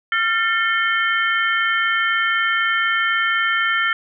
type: tone cluster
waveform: sine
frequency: 1376 / 1788 / 2175 / 3098 Hz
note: F6 / A6 / C#7 / G7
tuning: -26 / +27 / -33 / -21 cents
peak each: -20 / -20 / -24 / -26 dBFS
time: 0.12-3.93 s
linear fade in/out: 2 ms
effects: none